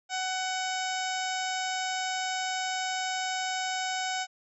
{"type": "harmonic tone", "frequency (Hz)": 748, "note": "F#5", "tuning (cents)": 19, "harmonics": [1, 2, 3, 4, 5, 6, 7, 8, 9, 10], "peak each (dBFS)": [-32, -36, -39, -40, -41, -48, -40, -44, -44, -43], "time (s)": [0.09, 4.27], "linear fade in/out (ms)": 50, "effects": []}